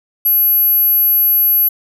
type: tone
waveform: sine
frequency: 11700 Hz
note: F#9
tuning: 21 cents flat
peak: -9 dBFS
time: 0.25-1.69 s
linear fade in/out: 10 ms
effects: none